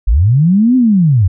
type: linear two-way sweep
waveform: sine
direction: up then down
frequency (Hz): 42.13 to 261.6 to 84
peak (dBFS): -6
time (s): 0.07-1.28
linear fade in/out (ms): 10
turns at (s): 0.76
effects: none